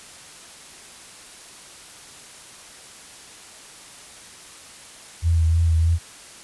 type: tone with vibrato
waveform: sine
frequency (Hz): 82.41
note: E2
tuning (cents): 0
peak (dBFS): -15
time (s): 5.22-5.99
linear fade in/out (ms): 50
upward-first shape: triangle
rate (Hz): 3.2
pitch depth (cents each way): 40
effects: white hiss -43 dBFS RMS until 6.43 s + resampled to 24000 Hz